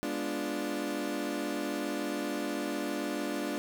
30% pulse chord, G# diminished seventh, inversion none, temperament equal, 207.7 / 246.9 / 293.7 / 349.2 Hz, G#3 / B3 / D4 / F4, 0 / 0 / 0 / 0 cents, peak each -37 / -37 / -32 / -36 dBFS, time 0.03-3.58 s, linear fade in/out 0 ms, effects none

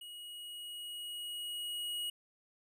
square tone with level ramp, 2900 Hz, F#7, 35 cents flat, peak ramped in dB -47 to -36 dBFS, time 0.01-2.1 s, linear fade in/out 5 ms, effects none

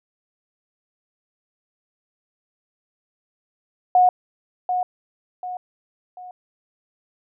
sine tone with echo, 728 Hz, F#5, 28 cents flat, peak -11 dBFS, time 3.95-4.09 s, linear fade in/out 2 ms, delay 740 ms, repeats 3, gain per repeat -8 dB, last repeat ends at 6.31 s, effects none

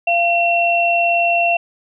sine tone pair together, 690 / 2719 Hz, F5 / F7, -21 / -47 cents, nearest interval 2 octaves, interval 2374 cents, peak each -15 / -16 dBFS, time 0.07-1.57 s, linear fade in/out 5 ms, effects none

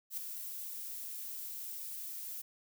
violet noise with ADSR envelope, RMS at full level -37 dBFS, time 0.1-2.42 s, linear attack 75 ms, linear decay 5 ms, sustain -6 dB, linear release 9 ms, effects none

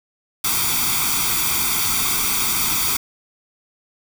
white noise with comb filter, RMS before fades -20 dBFS, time 0.44-2.97 s, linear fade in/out 5 ms, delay 0.86 ms, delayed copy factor +0.8, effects none

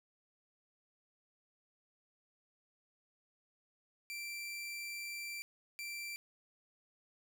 sawtooth tone bursts at uneven times, 2349 Hz, D7, in tune, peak -38 dBFS, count 2, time 4.1-5.42 / 5.79-6.16 s, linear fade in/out 0 ms, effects none

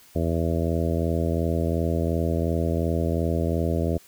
harmonic tone, 82.8 Hz, E2, 8 cents sharp, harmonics 1 / 2 / 3 / 4 / 5 / 6 / 7 / 8, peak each -25 / -28 / -30 / -31 / -32 / -33 / -33 / -34 dBFS, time 0.15-3.98 s, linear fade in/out 10 ms, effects white hiss -53 dBFS RMS until 4.07 s

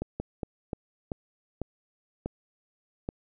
slowing click train, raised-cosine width 2 ms, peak -18 dBFS, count 8, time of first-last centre 0.02-3.089 s, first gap 180 ms, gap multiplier 1.29, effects none

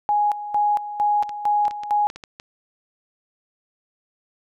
sine tone with tremolo, 830.6 Hz, G#5, in tune, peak -16 dBFS, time 0.09-2.07 s, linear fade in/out 0 ms, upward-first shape square, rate 2.2 Hz, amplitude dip 75%
clicks, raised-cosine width 0.2 ms, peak -20 dBFS, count 9, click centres 1.233 / 1.293 / 1.653 / 1.71 / 1.835 / 2.101 / 2.16 / 2.238 / 2.399 s
effects none

